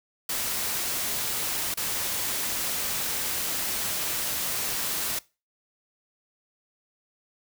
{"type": "noise with dropouts", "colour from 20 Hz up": "white", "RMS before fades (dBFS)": -29, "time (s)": [0.29, 5.19], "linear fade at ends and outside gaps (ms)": 5, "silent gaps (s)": [1.741, 1.772], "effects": ["noise-tail reverb RT60 0.3 s tail -22 dB re dry"]}